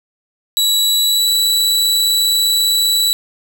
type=tone with pitch glide; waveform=sawtooth; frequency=3914 to 3941 Hz; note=B7 to B7; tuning=-16 to -4 cents; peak=-9 dBFS; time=0.57-3.13 s; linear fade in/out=0 ms; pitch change=+12 cents; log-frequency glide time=0.77-1.29 s; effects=none

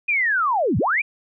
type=linear two-way sweep; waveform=sine; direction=down then up; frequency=2489 to 82.41 to 2489 Hz; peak=-17 dBFS; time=0.08-1.02 s; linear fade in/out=10 ms; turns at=0.78 s; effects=none

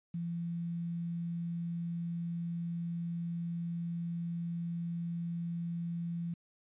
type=tone with quantisation; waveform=sine; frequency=170 Hz; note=F3; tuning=46 cents flat; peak=-34 dBFS; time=0.14-6.34 s; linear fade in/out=5 ms; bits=10; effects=resampled to 8000 Hz

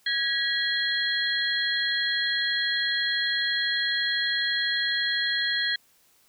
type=tone cluster; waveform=sine; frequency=1654 / 1922 / 3302 / 4168 Hz; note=G#6 / B6 / G#7 / C8; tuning=-8 / -48 / -11 / -7 cents; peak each=-29 dBFS; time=0.06-5.76 s; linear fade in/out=5 ms; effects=white hiss -62 dBFS RMS until 6.28 s

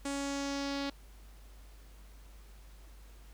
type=tone with low-pass filter sweep; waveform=sawtooth; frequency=279.3 Hz; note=C#4; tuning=13 cents sharp; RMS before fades=-36 dBFS; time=0.05-0.9 s; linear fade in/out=5 ms; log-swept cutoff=8500 to 4300 Hz; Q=2.6; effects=added 50 Hz sine -51 dBFS peak until 3.33 s + pink hiss -62 dBFS RMS until 3.33 s

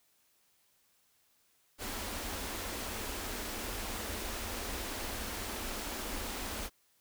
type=band-stop noise; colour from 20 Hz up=pink; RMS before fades=-39 dBFS; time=1.78-6.7 s; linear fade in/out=50 ms; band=100 to 190 Hz; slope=96 dB/octave; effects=white hiss -71 dBFS RMS until 7 s

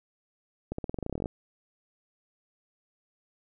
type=accelerating click train; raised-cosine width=2 ms; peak=-19 dBFS; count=16; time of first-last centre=0.72-1.258 s; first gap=64 ms; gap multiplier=0.91; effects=none

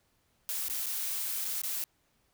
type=noise with dropouts; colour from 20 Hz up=blue; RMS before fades=-34 dBFS; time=0.49-1.84 s; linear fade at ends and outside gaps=0 ms; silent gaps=0.684-0.698 / 0.86-0.866 / 1.447-1.451 / 1.617-1.635 s; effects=pink hiss -72 dBFS RMS until 2.33 s

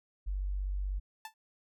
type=tone; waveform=sine; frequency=48.05 Hz; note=G1; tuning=34 cents flat; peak=-31 dBFS; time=0.26-1 s; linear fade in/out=20 ms
type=tone with exponential decay; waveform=sawtooth; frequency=881 Hz; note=A5; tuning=2 cents sharp; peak=-34 dBFS; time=1.25-1.34 s; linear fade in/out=2 ms; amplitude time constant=19 ms
effects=none

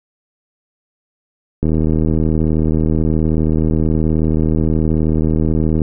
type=click train; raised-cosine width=3 ms; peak=-4 dBFS; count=331; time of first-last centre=1.63-5.818 s; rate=78.8 Hz; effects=none

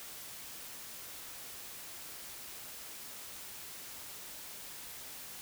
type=silence; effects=white hiss -47 dBFS RMS until 5.41 s

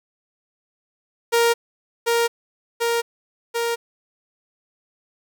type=tone with echo; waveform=sawtooth; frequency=467.5 Hz; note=A#4; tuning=5 cents sharp; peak=-11 dBFS; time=1.32-1.54 s; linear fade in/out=20 ms; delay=740 ms; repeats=3; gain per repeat=-2 dB; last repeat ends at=3.76 s; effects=none

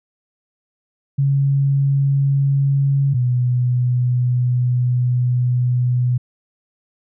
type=tone pair in turn; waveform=sine; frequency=138.59 / 124.05 Hz; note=C#3 / B2; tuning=0 / +8 cents; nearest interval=major second; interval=192 cents; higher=first; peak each=-13 / -14 dBFS; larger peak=first; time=1.18-3.14 / 3.14-6.18 s; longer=second; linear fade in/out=10 ms; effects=none

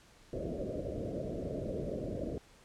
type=low-pass noise; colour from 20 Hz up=white; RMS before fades=-38 dBFS; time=0.33-2.38 s; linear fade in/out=0 ms; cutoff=640 Hz; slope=96 dB/octave; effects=pink hiss -61 dBFS RMS until 2.64 s + low-pass 9000 Hz 12 dB/octave

